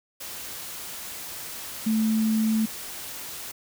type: tone in noise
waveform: sine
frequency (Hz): 220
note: A3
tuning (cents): 0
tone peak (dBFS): -20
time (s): 1.86-2.66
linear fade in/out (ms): 10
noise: white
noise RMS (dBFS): -37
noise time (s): 0.2-3.52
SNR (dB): +14
effects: none